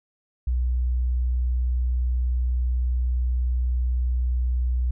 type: tone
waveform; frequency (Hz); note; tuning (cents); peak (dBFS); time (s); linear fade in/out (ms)
sine; 61.74; B1; 0; -20; 0.47-4.91; 5
effects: none